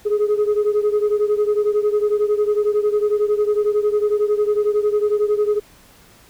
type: beating tone pair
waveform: sine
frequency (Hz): 415.3 / 426.3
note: G#4 / G#4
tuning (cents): 0 / +45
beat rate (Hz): 11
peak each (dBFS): -15 / -18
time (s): 0.05-5.6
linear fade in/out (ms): 20
effects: tanh soft clip ceiling -12 dBFS + pink hiss -49 dBFS RMS until 6.29 s